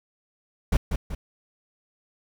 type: noise with echo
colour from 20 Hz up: brown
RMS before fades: -19 dBFS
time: 0.72-0.77 s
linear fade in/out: 5 ms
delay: 190 ms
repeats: 2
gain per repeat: -6 dB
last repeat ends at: 1.15 s
effects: none